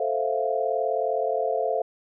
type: chord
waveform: sine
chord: F major seventh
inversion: first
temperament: equal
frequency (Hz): 440 / 523.3 / 659.3 / 698.5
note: A4 / C5 / E5 / F5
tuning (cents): 0 / 0 / 0 / 0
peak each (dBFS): -28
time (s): 0-1.82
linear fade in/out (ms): 5
effects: none